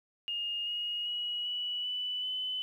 sine tone with pitch steps, 2840 / 2875 / 2910 / 2945 / 2981 / 3018 Hz, F7 / F7 / F#7 / F#7 / F#7 / F#7, +28 / +50 / -29 / -9 / +12 / +34 cents, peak -32 dBFS, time 0.28-2.62 s, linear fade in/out 0 ms, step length 390 ms, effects 11-bit

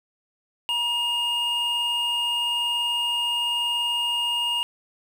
triangle tone pair together, 954 / 2841 Hz, A#5 / F7, +40 / +29 cents, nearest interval octave + perfect fifth, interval 1889 cents, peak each -29 / -21 dBFS, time 0.69-4.63 s, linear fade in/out 0 ms, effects 8-bit

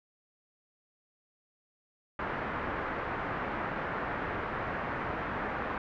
white low-pass noise, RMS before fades -35 dBFS, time 2.19-5.78 s, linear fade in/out 2 ms, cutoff 1700 Hz, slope 24 dB/octave, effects none

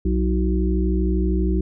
harmonic tone with a mistuned harmonic, 61.74 Hz, B1, in tune, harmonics 1 / 3 / 5 / 6, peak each -19 / -24 / -26 / -27 dBFS, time 0.05-1.61 s, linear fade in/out 5 ms, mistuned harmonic 5, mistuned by +50 cents, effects none

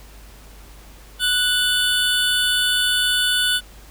square tone cluster, 1480 / 2976 / 3499 Hz, F#6 / F#7 / A7, 0 / +9 / -10 cents, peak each -22 dBFS, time 1.19-3.61 s, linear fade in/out 50 ms, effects added 50 Hz sine -42 dBFS peak until 3.9 s + pink hiss -47 dBFS RMS until 3.9 s

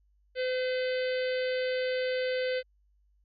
harmonic tone, 510 Hz, C5, 44 cents flat, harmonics 1 / 3 / 4 / 5 / 6 / 7 / 8 / 9, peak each -28 / -39 / -40 / -45 / -44 / -47 / -49 / -46 dBFS, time 0.35-2.63 s, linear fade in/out 50 ms, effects added 50 Hz sine -64 dBFS peak until 3.24 s

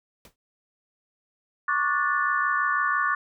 pink noise with exponential decay, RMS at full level -44 dBFS, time 0.25-0.36 s, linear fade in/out 2 ms, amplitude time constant 22 ms
sine chord, D major seventh, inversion third, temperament equal with one note detuned, 1108.7 / 1174.7 / 1461.3 / 1760 Hz, C#6 / D6 / F#6 / A6, 0 / 0 / -22 / 0 cents, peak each -27 dBFS, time 1.68-3.15 s, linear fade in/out 5 ms
effects none

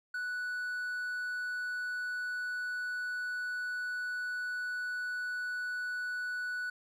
triangle tone, 1480 Hz, F#6, in tune, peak -32 dBFS, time 0.14-6.7 s, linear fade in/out 5 ms, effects none

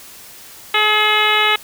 harmonic tone, 425.3 Hz, G#4, 41 cents sharp, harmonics 1 / 2 / 3 / 4 / 5 / 6 / 7 / 8 / 9, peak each -24 / -21 / -19 / -22 / -18 / -21 / -20 / -24 / -23 dBFS, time 0.74-1.56 s, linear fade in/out 5 ms, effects white hiss -39 dBFS RMS until 1.63 s

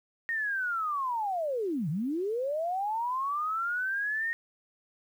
sine linear two-way sweep, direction down then up, 1864.7 to 138.59 to 1864.7 Hz, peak -28 dBFS, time 0.29-4.33 s, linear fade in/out 0 ms, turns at 1.89 s, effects 10-bit

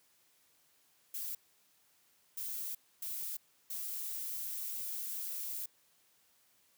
violet noise bursts at uneven times, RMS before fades -40 dBFS, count 4, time 1.14-1.35 / 2.37-2.75 / 3.02-3.37 / 3.7-5.66 s, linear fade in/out 5 ms, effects white hiss -70 dBFS RMS until 6.77 s + high-pass 80 Hz 12 dB/octave

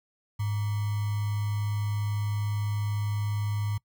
sine tone with sample-and-hold, 103.8 Hz, G#2, in tune, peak -26 dBFS, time 0.39-3.78 s, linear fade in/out 10 ms, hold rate 1050 Hz, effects noise-tail reverb RT60 0.1 s tail -23 dB re dry

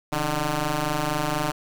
10% pulse ring-modulated tone, 148.3 Hz, D3, 17 cents sharp, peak -12 dBFS, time 0.12-1.52 s, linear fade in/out 10 ms, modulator 457 Hz, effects none

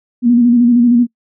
sine tone with vibrato, 240 Hz, B3, 49 cents flat, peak -6 dBFS, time 0.22-1.07 s, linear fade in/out 50 ms, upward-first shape square, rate 13 Hz, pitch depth 39 cents each way, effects noise-tail reverb RT60 0.1 s tail -26 dB re dry

